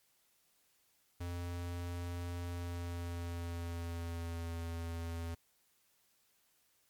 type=tone with pitch glide; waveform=square; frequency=87.31 to 83.75 Hz; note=F2 to E2; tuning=0 to +28 cents; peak=-39 dBFS; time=1.2-5.35 s; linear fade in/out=10 ms; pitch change=-72 cents; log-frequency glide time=2.46-4.57 s; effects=white hiss -73 dBFS RMS until 6.89 s + MP3 96 kbps